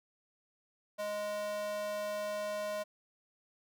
square tone with high-pass filter, 207.7 Hz, G#3, in tune, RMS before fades -37 dBFS, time 0.98-2.84 s, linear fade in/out 20 ms, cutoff 620 Hz, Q 2.6, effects none

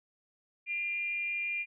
sine tone with frequency modulation, 2398 Hz, D7, 36 cents sharp, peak -31 dBFS, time 0.66-1.66 s, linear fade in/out 50 ms, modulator 352 Hz, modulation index 0.32, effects none

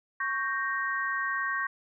sine chord, G diminished, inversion second, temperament equal, 1108.7 / 1568 / 1864.7 Hz, Db6 / G6 / Bb6, 0 / 0 / 0 cents, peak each -32 dBFS, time 0.2-1.67 s, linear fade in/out 5 ms, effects none

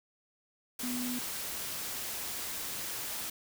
sine tone in noise, 246.9 Hz, B3, in tune, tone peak -34 dBFS, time 0.83-1.19 s, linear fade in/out 5 ms, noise white, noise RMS -38 dBFS, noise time 0.79-3.3 s, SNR +1 dB, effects none

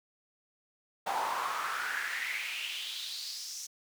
brown noise with high-pass filter sweep, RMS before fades -36 dBFS, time 1.06-3.67 s, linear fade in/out 10 ms, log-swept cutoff 780 to 6200 Hz, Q 4.6, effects none

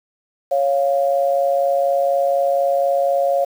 sine tone pair together, 554.4 / 698.5 Hz, C#5 / F5, 0 / 0 cents, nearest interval major third, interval 400 cents, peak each -16 / -19 dBFS, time 0.51-3.45 s, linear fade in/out 10 ms, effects 7-bit

